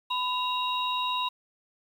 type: tone cluster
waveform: sine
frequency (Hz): 1001 / 2784 / 3801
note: B5 / F7 / A#7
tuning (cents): +23 / -6 / +33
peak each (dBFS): -28 / -34 / -32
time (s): 0.1-1.29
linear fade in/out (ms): 10
effects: 9-bit